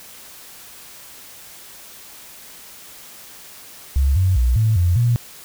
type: tone with pitch steps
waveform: sine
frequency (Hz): 68.3 / 93.1 / 60.9 / 110.1 / 87.6 / 119.4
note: C#2 / F#2 / B1 / A2 / F2 / A#2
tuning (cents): -25 / +11 / -24 / +2 / +6 / +42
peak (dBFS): -13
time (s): 3.96-5.16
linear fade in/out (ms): 0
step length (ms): 200
effects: white hiss -41 dBFS RMS until 5.44 s